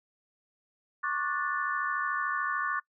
sine chord, D major seventh, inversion third, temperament just, 1101.2 / 1174.7 / 1468.3 / 1762 Hz, C#6 / D6 / F#6 / A6, -12 / 0 / -14 / +2 cents, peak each -34 dBFS, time 1.03-2.8 s, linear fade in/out 10 ms, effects noise-tail reverb RT60 0.1 s tail -22 dB re dry

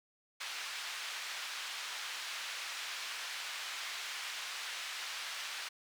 white band-pass noise, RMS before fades -42 dBFS, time 0.4-5.69 s, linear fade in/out 10 ms, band 1200 to 3900 Hz, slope 12 dB/octave, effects none

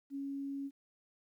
sine tone, 277.2 Hz, C#4, in tune, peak -37 dBFS, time 0.1-0.71 s, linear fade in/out 50 ms, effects 12-bit

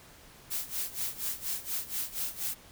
blue noise with tremolo, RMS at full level -32 dBFS, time 0.5-2.55 s, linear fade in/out 20 ms, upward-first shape sine, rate 4.2 Hz, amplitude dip 85%, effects pink hiss -54 dBFS RMS until 2.71 s

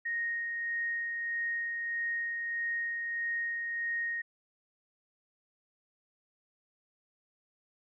sine tone with tremolo, 1864.7 Hz, A#6, in tune, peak -30 dBFS, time 0.05-4.22 s, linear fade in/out 10 ms, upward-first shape sine, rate 1.6 Hz, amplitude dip 30%, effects none

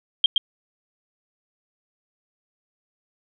sine tone with echo, 3202 Hz, G7, 36 cents sharp, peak -12 dBFS, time 0.24-0.26 s, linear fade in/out 2 ms, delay 120 ms, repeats 1, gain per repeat -3 dB, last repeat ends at 0.38 s, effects none

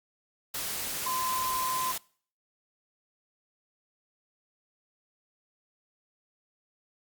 sine tone in noise, 1029 Hz, C6, 29 cents flat, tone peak -29 dBFS, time 1.06-1.92 s, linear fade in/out 5 ms, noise white, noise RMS -34 dBFS, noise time 0.54-1.98 s, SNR +2 dB, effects noise-tail reverb RT60 0.5 s tail -24 dB re dry + Opus 48 kbps

